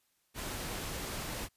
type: noise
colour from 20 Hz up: pink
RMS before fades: -39 dBFS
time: 0.34-1.49 s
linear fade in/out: 50 ms
effects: white hiss -75 dBFS RMS until 1.56 s + resampled to 32000 Hz